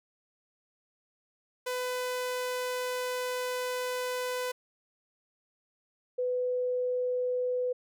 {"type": "tone pair in turn", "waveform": ["sawtooth", "sine"], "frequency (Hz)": [501, 499], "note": ["B4", "B4"], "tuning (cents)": [25, 18], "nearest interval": "unison", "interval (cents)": 7, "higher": "first", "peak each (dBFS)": -27, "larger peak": "neither", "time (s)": [[1.66, 4.52], [6.18, 7.73]], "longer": "first", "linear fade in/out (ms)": 10, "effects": []}